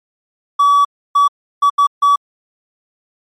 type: tone bursts at uneven times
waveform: triangle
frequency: 1142 Hz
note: D6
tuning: 49 cents flat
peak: -5 dBFS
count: 5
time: 0.59-0.85 / 1.15-1.28 / 1.62-1.7 / 1.78-1.87 / 2.02-2.16 s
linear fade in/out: 10 ms
effects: tanh soft clip ceiling -1 dBFS + MP3 64 kbps